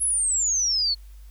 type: exponential sweep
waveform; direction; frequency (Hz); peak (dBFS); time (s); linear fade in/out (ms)
sine; down; 10860 to 4311; -20; 0-0.95; 20
effects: added 50 Hz sine -41 dBFS peak until 1.3 s + white hiss -60 dBFS RMS until 1.3 s